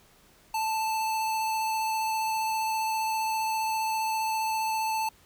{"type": "tone with vibrato", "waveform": "square", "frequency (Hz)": 880, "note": "A5", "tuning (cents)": 0, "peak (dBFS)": -27, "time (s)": [0.54, 5.09], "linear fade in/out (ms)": 5, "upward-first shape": "square", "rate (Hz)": 15, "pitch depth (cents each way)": 8, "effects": ["pink hiss -59 dBFS RMS until 5.25 s"]}